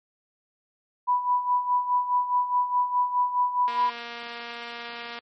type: tone with tremolo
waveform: sine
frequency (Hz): 987.8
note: B5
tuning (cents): 0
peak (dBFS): -18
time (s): 1.07-3.91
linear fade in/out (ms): 20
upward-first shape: sine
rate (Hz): 4.8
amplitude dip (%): 70
type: click train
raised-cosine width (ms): 0.3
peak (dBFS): -21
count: 357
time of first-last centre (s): 3.68-5.188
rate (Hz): 236
effects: high-pass 300 Hz 12 dB/octave + MP3 32 kbps